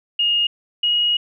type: tone pair in turn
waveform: sine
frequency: 2851 / 2889 Hz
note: F7 / F#7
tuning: +35 / -42 cents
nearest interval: unison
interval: 23 cents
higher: second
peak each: -15 dBFS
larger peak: neither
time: 0.19-0.47 / 0.83-1.17 s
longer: second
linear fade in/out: 5 ms
effects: none